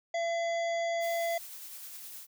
harmonic tone, 676 Hz, E5, 43 cents sharp, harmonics 1 / 3 / 5 / 7 / 9 / 10, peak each -29 / -38 / -46 / -51 / -57 / -50 dBFS, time 0.14-1.38 s, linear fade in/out 5 ms
blue noise with tremolo, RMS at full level -44 dBFS, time 1-2.27 s, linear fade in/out 50 ms, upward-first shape sine, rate 9.7 Hz, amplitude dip 25%
effects none

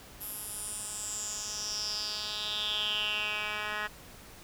10% pulse tone with band-pass filter sweep, 210.8 Hz, G#3, 26 cents sharp, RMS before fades -35 dBFS, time 0.2-3.88 s, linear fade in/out 20 ms, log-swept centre 12000 to 1900 Hz, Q 6.1, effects pink hiss -51 dBFS RMS until 4.43 s

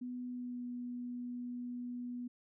sine tone with pitch glide, 248 to 244.7 Hz, B3 to B3, +7 to -16 cents, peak -39 dBFS, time 0.01-2.28 s, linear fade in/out 10 ms, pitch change -23 cents, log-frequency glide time 0.27-0.65 s, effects none

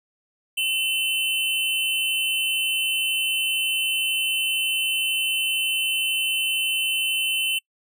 square tone pair together, 2700 / 3031 Hz, E7 / F#7, +41 / +41 cents, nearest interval major second, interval 200 cents, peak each -25 dBFS, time 0.57-7.59 s, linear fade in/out 10 ms, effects noise-tail reverb RT60 0.1 s tail -26 dB re dry

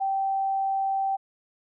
sine tone, 778 Hz, G5, 13 cents flat, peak -23 dBFS, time 0-1.17 s, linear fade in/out 20 ms, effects none

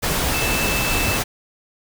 sine tone in noise, 2637 Hz, E7, in tune, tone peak -24 dBFS, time 0.33-1.18 s, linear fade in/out 20 ms, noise pink, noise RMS -21 dBFS, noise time 0.02-1.24 s, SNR -6 dB, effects none

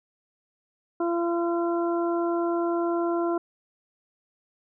harmonic tone, 341.2 Hz, F4, 40 cents flat, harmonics 1 / 2 / 3 / 4, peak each -24 / -30 / -34 / -36 dBFS, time 1-3.38 s, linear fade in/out 5 ms, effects none

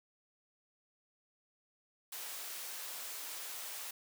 white high-pass noise, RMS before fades -44 dBFS, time 2.12-3.91 s, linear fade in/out 5 ms, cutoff 480 Hz, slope 12 dB/octave, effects none

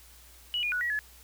sine tone with pitch steps, 2931 / 2437 / 1470 / 1918 / 1708 Hz, F#7 / D#7 / F#6 / A#6 / G#6, -17 / -37 / -12 / +49 / +48 cents, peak -27 dBFS, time 0.54-0.99 s, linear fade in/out 0 ms, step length 90 ms, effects added 60 Hz sine -55 dBFS peak until 1.23 s + white hiss -55 dBFS RMS until 1.23 s

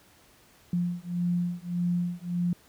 sine beating tone pair, 174.61 / 176.31 Hz, F3 / F3, 0 / +17 cents, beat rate 1.7 Hz, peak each -29 dBFS, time 0.73-2.53 s, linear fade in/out 2 ms, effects pink hiss -58 dBFS RMS until 2.68 s + high-pass 60 Hz 12 dB/octave

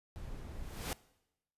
brown noise, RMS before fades -44 dBFS, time 0.16-0.82 s, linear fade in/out 0 ms
pink noise with exponential growth, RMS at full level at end -36 dBFS, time 0.47-0.93 s, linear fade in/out 1 ms, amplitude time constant 98 ms
effects noise-tail reverb RT60 0.9 s tail -21 dB re dry + resampled to 32000 Hz

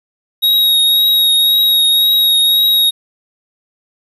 square tone with vibrato, 3780 Hz, A#7, 23 cents sharp, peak -9 dBFS, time 0.42-2.91 s, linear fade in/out 20 ms, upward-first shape triangle, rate 1.9 Hz, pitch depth 20 cents each way, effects 8-bit

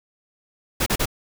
pink noise bursts, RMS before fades -21 dBFS, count 3, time 0.8-1.057 s, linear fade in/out 10 ms, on 63 ms, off 34 ms, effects none

